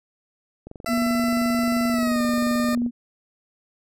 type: click train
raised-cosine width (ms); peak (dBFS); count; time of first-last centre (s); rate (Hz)
2; -25; 51; 0.67-2.863; 22.8
type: tone with pitch glide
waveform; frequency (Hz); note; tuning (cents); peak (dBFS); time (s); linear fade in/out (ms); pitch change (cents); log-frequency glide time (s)
20% pulse; 669 to 606.4; E5 to D#5; +25 to -45; -20; 0.86-2.75; 2; -170; 1.9-2.22
type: tone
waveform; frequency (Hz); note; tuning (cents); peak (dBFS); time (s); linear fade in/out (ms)
sine; 240; B3; -49; -20; 0.87-2.91; 50
effects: none